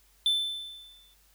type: tone with exponential decay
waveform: triangle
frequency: 3529 Hz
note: A7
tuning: 4 cents sharp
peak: -19 dBFS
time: 0.26-1.14 s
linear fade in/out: 1 ms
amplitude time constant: 190 ms
effects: added 50 Hz sine -64 dBFS peak until 1.34 s + white hiss -64 dBFS RMS until 1.34 s